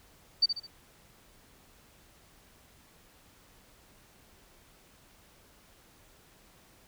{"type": "tone with echo", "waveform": "sine", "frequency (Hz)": 4606, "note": "D8", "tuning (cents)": -34, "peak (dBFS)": -19, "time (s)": [0.42, 0.46], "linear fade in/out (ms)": 10, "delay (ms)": 70, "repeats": 3, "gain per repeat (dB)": -8, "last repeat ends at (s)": 0.67, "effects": ["pink hiss -60 dBFS RMS until 6.87 s"]}